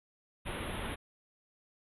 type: band-stop noise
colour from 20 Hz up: pink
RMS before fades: -38 dBFS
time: 0.45-0.96 s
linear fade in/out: 20 ms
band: 3700 to 10000 Hz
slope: 96 dB/octave
effects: resampled to 24000 Hz